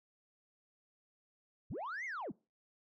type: linear two-way sweep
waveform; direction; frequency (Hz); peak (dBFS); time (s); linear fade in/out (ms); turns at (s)
sine; up then down; 51 to 2191 to 120.3; -37; 1.7-2.32; 10; 2.05
effects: noise-tail reverb RT60 0.3 s tail -25 dB re dry + tanh soft clip ceiling -37 dBFS